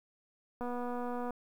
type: click train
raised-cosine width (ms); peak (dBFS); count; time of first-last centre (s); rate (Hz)
1; -26; 171; 0.61-1.307; 244
effects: 10-bit